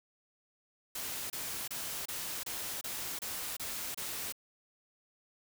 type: noise bursts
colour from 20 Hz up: white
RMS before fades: -39 dBFS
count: 9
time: 0.95-4.324 s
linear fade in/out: 5 ms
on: 350 ms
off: 28 ms
effects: none